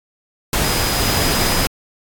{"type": "tone in noise", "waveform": "sine", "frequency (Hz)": 4978, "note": "D#8", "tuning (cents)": 0, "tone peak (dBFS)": -25, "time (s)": [0.64, 1.66], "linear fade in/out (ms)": 2, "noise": "pink", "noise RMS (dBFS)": -18, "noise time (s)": [0.53, 1.67], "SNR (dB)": -10, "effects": ["AAC 64 kbps"]}